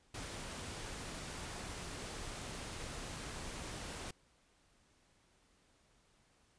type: noise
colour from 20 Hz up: pink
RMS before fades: -45 dBFS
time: 0.14-4.11 s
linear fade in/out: 5 ms
effects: pink hiss -71 dBFS RMS until 6.58 s + resampled to 22050 Hz